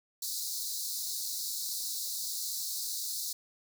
pink high-pass noise, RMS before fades -36 dBFS, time 0.22-3.33 s, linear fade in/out 5 ms, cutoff 3900 Hz, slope 96 dB/octave, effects none

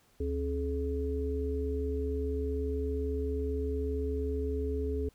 sine tone cluster, 72.4 / 268.4 / 424.3 Hz, D2 / C4 / G#4, -24 / +44 / +37 cents, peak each -32 / -38 / -34 dBFS, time 0.2-5.09 s, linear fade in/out 5 ms, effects pink hiss -66 dBFS RMS until 5.14 s

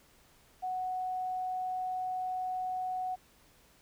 sine tone, 740 Hz, F#5, in tune, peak -32 dBFS, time 0.62-3.16 s, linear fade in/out 20 ms, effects pink hiss -63 dBFS RMS until 3.81 s

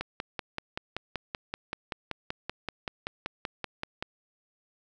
click train, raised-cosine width 0.3 ms, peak -16 dBFS, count 22, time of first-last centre 0.01-4.025 s, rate 5.23 Hz, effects none

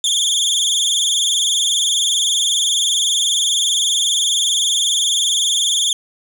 25% pulse tone with vibrato, 3415 Hz, G#7, 48 cents sharp, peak -10 dBFS, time 0.04-5.93 s, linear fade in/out 2 ms, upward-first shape triangle, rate 20 Hz, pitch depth 140 cents each way, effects none

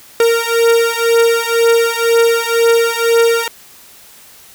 45% pulse beating tone pair, 461.9 / 463.9 Hz, A#4 / A#4, -16 / -8 cents, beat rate 2 Hz, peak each -13 dBFS, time 0.2-3.48 s, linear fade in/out 2 ms, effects white hiss -41 dBFS RMS until 4.54 s

